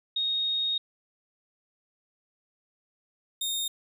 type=tone pair in turn; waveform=sine / sawtooth; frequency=3729 / 3682 Hz; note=A#7 / A#7; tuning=0 / -22 cents; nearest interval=unison; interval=22 cents; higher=first; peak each=-25 dBFS; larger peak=neither; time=0.16-0.78 / 3.41-3.68 s; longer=first; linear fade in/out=5 ms; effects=none